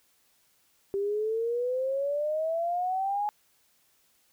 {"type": "exponential sweep", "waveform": "sine", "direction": "up", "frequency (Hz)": [392, 841], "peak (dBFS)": -26, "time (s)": [0.94, 3.29], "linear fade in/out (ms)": 0, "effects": ["white hiss -67 dBFS RMS until 4.32 s"]}